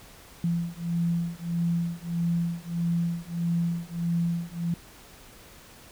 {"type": "beating tone pair", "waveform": "sine", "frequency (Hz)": [169.3, 170.9], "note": ["E3", "F3"], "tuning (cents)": [46, -37], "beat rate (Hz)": 1.6, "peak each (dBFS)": -28, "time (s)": [0.44, 4.74], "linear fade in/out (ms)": 2, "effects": ["pink hiss -50 dBFS RMS until 5.91 s"]}